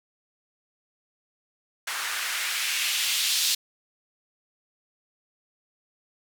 blue noise with band-pass filter sweep, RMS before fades -27 dBFS, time 1.87-3.55 s, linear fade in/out 5 ms, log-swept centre 1300 to 4000 Hz, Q 1.5, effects none

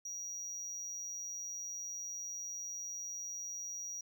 triangle tone, 5760 Hz, F#8, 47 cents flat, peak -39 dBFS, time 0.05-4.01 s, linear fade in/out 5 ms, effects none

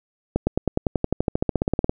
accelerating click train, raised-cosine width 2 ms, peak -6 dBFS, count 21, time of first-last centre 0.36-1.894 s, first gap 110 ms, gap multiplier 0.96, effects none

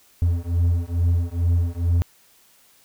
triangle beating tone pair, 84.8 / 87.1 Hz, E2 / F2, +50 / -4 cents, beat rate 2.3 Hz, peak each -19 dBFS, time 0.22-2.02 s, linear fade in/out 0 ms, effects white hiss -56 dBFS RMS until 2.84 s

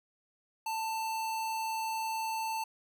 square tone, 889 Hz, A5, 18 cents sharp, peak -33 dBFS, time 0.66-2.64 s, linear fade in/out 5 ms, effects none

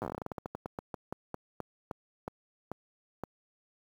slowing click train, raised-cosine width 1 ms, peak -22 dBFS, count 26, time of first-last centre 0.02-3.236 s, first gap 8 ms, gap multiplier 1.19, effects high-pass 80 Hz 12 dB/octave + 9-bit

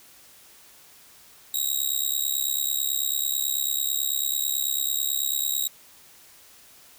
5% pulse tone with amplitude modulation, 3811 Hz, A#7, 38 cents sharp, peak -12 dBFS, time 1.54-5.68 s, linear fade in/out 5 ms, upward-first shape sine, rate 69.1 Hz, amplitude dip 95%, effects white hiss -52 dBFS RMS until 6.98 s

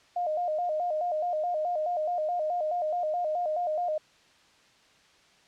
sine tone with vibrato, 661 Hz, E5, 5 cents sharp, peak -26 dBFS, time 0.16-3.98 s, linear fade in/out 5 ms, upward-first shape square, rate 4.7 Hz, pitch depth 120 cents each way, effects white hiss -60 dBFS RMS until 5.47 s + low-pass 5000 Hz 12 dB/octave

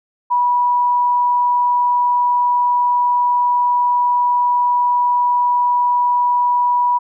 sine tone, 976 Hz, B5, 21 cents flat, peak -12 dBFS, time 0.3-6.99 s, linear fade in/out 20 ms, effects none

